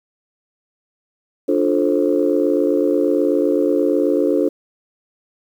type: chord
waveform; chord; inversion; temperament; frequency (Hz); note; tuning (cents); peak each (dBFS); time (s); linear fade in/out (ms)
sine; D minor seventh; none; just; 293.7 / 352.4 / 440.5 / 528.6; D4 / F4 / A4 / C5; 0 / +16 / +2 / +18; -18 / -19 / -19 / -20; 1.48-4.49; 10
effects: tanh soft clip ceiling -4 dBFS + 8-bit